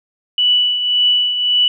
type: tone with tremolo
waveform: sine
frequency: 2960 Hz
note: F#7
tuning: in tune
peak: -9 dBFS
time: 0.38-1.68 s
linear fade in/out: 2 ms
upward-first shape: triangle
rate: 1.8 Hz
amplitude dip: 60%
effects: none